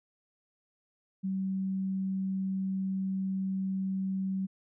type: tone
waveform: sine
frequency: 191.1 Hz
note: G3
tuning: 44 cents flat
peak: -29 dBFS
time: 1.23-4.47 s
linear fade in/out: 20 ms
effects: none